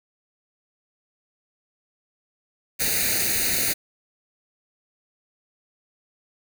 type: noise with comb filter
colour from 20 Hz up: white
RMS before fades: -23 dBFS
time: 2.79-3.74 s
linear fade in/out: 20 ms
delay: 0.46 ms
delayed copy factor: +0.9
effects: none